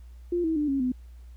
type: tone with pitch steps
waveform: sine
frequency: 349.2 / 322.1 / 297.1 / 274 / 252.7 Hz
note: F4 / E4 / D4 / C#4 / B3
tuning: 0 / -40 / +20 / -20 / +40 cents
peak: -23 dBFS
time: 0.32-0.92 s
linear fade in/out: 5 ms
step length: 120 ms
effects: added 60 Hz sine -43 dBFS peak until 1.36 s + pink hiss -66 dBFS RMS until 1.36 s